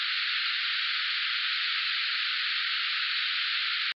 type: band-pass noise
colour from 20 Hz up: white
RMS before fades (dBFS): -29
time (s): 0-3.92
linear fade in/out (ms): 0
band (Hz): 1300 to 4500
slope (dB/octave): 96
effects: MP3 48 kbps